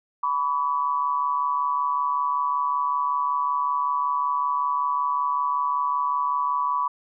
sine tone pair together, 991 / 1136.3 Hz, B5 / C#6, +6 / +43 cents, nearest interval major second, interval 237 cents, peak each -24 dBFS, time 0.23-6.88 s, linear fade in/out 5 ms, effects none

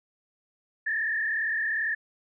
sine tone with frequency modulation, 1774 Hz, A6, 14 cents sharp, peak -25 dBFS, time 0.86-1.95 s, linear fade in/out 10 ms, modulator 37.6 Hz, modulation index 1.9, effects none

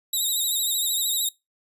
10% pulse tone with vibrato, 3796 Hz, A#7, 31 cents sharp, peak -15 dBFS, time 0.13-1.29 s, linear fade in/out 5 ms, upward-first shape triangle, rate 13 Hz, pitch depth 87 cents each way, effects noise-tail reverb RT60 0.2 s tail -21 dB re dry + resampled to 32000 Hz

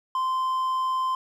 triangle tone, 1038 Hz, C6, 14 cents flat, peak -21 dBFS, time 0.15-1.15 s, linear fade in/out 2 ms, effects none

